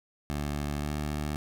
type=tone with pitch glide; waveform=15% pulse; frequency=73 to 74.53 Hz; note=D2 to D2; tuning=-10 to +26 cents; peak=-24 dBFS; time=0.3-1.36 s; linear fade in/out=0 ms; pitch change=+36 cents; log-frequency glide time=0.77-0.9 s; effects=none